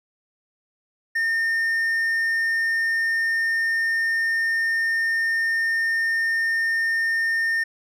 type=tone; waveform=triangle; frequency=1820 Hz; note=A#6; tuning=42 cents flat; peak=-18 dBFS; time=1.15-7.64 s; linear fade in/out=10 ms; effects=none